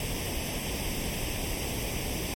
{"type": "noise with comb filter", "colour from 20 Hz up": "pink", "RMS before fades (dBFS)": -32, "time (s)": [0, 2.34], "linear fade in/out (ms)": 2, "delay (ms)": 0.36, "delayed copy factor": 0.75, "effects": ["MP3 64 kbps"]}